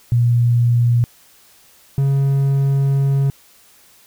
sine / triangle tone pair in turn, 119.5 / 137.85 Hz, A#2 / C#3, +43 / -9 cents, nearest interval major second, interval 248 cents, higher second, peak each -11 dBFS, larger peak neither, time 0.12-1.04 / 1.98-3.3 s, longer second, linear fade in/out 0 ms, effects white hiss -50 dBFS RMS until 4.06 s

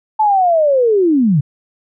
sine linear sweep, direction down, 880 to 130 Hz, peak -9 dBFS, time 0.19-1.41 s, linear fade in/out 10 ms, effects none

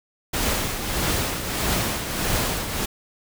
pink noise with tremolo, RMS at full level -22 dBFS, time 0.33-2.86 s, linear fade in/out 10 ms, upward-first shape triangle, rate 1.6 Hz, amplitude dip 60%, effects none

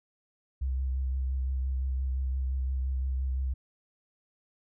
sine tone with vibrato, 65.41 Hz, C2, in tune, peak -27 dBFS, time 0.61-3.54 s, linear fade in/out 10 ms, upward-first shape triangle, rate 5.8 Hz, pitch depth 32 cents each way, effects none

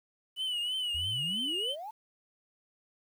triangle tone with vibrato, 2960 Hz, F#7, in tune, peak -29 dBFS, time 0.36-1.76 s, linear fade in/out 50 ms, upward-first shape triangle, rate 3.1 Hz, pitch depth 89 cents each way
sine exponential sweep, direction up, 69.9 to 912 Hz, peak -38 dBFS, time 0.94-1.91 s, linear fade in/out 10 ms
effects 10-bit

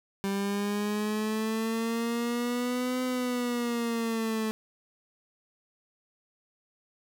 30% pulse exponential two-way sweep, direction up then down, 196 to 254.8 to 217.7 Hz, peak -25 dBFS, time 0.24-4.51 s, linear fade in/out 0 ms, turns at 3.03 s, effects none

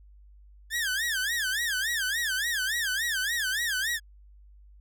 sawtooth tone with vibrato, 1694 Hz, G#6, 34 cents sharp, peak -23 dBFS, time 0.7-4 s, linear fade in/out 50 ms, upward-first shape sine, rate 3.5 Hz, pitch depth 220 cents each way, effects added 50 Hz sine -50 dBFS peak until 4.8 s

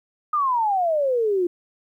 sine exponential sweep, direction down, 1245 to 342.5 Hz, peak -18 dBFS, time 0.33-1.47 s, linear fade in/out 5 ms, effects 10-bit

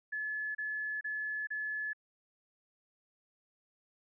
sine tone bursts, 1717 Hz, A6, 43 cents flat, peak -34 dBFS, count 4, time 0.12-1.933 s, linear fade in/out 10 ms, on 430 ms, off 31 ms, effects none

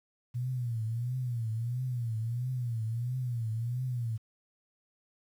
sine tone with vibrato, 119.2 Hz, A#2, 39 cents sharp, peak -30 dBFS, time 0.34-4.18 s, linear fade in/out 20 ms, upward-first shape triangle, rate 1.5 Hz, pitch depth 150 cents each way, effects 10-bit

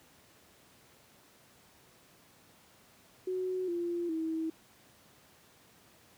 sine tone with pitch steps, 370 / 345.2 / 322.1 Hz, F#4 / F4 / E4, 0 / -20 / -40 cents, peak -31 dBFS, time 3.27-4.5 s, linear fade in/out 5 ms, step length 410 ms, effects pink hiss -61 dBFS RMS until 6.17 s + high-pass 100 Hz 12 dB/octave

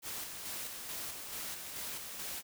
white noise with tremolo, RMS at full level -41 dBFS, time 0.02-2.43 s, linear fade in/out 50 ms, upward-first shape square, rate 2.3 Hz, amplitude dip 35%, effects none

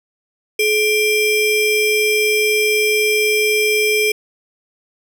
square ring-modulated tone, 1393 Hz, F6, 5 cents flat, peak -11 dBFS, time 0.59-4.12 s, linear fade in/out 5 ms, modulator 967 Hz, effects none

